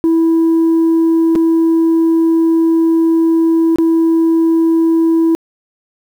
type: tone with dropouts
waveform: sine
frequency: 328.2 Hz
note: E4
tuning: 8 cents flat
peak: -6 dBFS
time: 0.04-5.35 s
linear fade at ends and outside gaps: 0 ms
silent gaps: 1.353-1.358 / 3.759-3.785 s
effects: tanh soft clip ceiling -7 dBFS + 7-bit